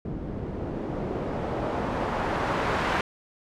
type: noise with low-pass filter sweep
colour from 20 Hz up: white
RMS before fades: -29 dBFS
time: 0.05-3.01 s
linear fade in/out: 2 ms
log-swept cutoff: 260 to 1500 Hz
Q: 0.86
effects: none